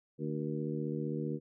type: harmonic tone with a mistuned harmonic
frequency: 75.5 Hz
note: D2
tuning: 48 cents sharp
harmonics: 2 / 3 / 4 / 5 / 6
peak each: -37 / -39 / -40 / -41 / -42 dBFS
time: 0.18-1.4 s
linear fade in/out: 50 ms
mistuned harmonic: 6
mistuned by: +77 cents
effects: none